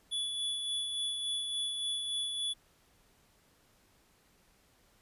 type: tone with tremolo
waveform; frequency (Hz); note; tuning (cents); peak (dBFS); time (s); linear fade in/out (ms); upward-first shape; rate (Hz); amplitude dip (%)
square; 3427; A7; -46; -32; 0.11-2.54; 20; sine; 3.5; 35
effects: pink hiss -67 dBFS RMS until 5.01 s + resampled to 32000 Hz